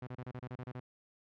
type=tone bursts; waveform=sawtooth; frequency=125.8 Hz; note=B2; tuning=32 cents sharp; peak=-37 dBFS; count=10; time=0.02-0.8 s; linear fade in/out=5 ms; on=51 ms; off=30 ms; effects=low-pass 2000 Hz 12 dB/octave